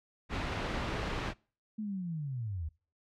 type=noise; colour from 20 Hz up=pink; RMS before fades=-34 dBFS; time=0.29-1.34 s; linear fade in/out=50 ms
type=linear sweep; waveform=sine; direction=down; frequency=220.2 to 72.4 Hz; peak=-34 dBFS; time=1.78-2.69 s; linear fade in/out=10 ms
effects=noise-tail reverb RT60 0.4 s tail -25 dB re dry + low-pass 3000 Hz 12 dB/octave